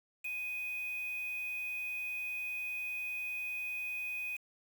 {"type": "tone with quantisation", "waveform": "sine", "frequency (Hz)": 2495, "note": "D#7", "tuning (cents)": 4, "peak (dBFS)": -36, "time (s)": [0.24, 4.37], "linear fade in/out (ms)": 10, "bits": 8, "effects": []}